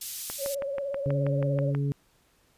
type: high-pass noise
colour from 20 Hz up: white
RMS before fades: -35 dBFS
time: 0.01-0.55 s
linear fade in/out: 5 ms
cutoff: 3900 Hz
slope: 12 dB/octave
type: click train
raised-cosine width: 0.5 ms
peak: -21 dBFS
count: 10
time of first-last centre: 0.3-1.749 s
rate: 6.21 Hz
type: tone with vibrato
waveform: sine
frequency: 556 Hz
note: C#5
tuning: 5 cents sharp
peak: -29 dBFS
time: 0.38-1.74 s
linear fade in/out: 50 ms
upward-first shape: sine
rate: 17 Hz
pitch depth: 50 cents each way
type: harmonic tone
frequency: 141.1 Hz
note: C#3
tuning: 31 cents sharp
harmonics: 1 / 2 / 3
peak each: -25 / -35 / -38 dBFS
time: 1.06-1.92 s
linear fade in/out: 0 ms
effects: pink hiss -65 dBFS RMS until 2.57 s + resampled to 32000 Hz